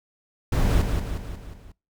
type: noise with echo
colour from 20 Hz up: brown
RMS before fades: -20 dBFS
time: 0.52-0.82 s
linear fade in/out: 5 ms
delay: 180 ms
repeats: 5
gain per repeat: -5 dB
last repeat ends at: 1.72 s
effects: noise-tail reverb RT60 0.3 s tail -25 dB re dry